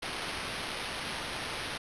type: noise with sample-and-hold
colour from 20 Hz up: white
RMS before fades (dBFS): -37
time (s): 0.02-1.78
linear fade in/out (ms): 10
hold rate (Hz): 7350
effects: resampled to 24000 Hz